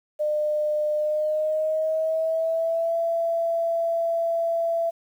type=tone with pitch glide; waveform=sine; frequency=603 to 669.1 Hz; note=D5 to E5; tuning=+46 to +26 cents; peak=-21 dBFS; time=0.19-4.91 s; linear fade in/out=20 ms; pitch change=+180 cents; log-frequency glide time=0.96-2.96 s; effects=9-bit